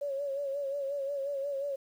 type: tone with vibrato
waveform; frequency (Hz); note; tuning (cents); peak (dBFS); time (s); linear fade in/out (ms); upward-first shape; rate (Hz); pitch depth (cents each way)
sine; 558; C#5; +11; -31; 0.01-1.76; 10; sine; 5.6; 56
effects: 10-bit